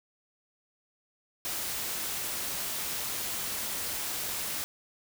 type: noise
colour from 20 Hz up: white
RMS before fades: -34 dBFS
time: 1.45-4.64 s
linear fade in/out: 0 ms
effects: none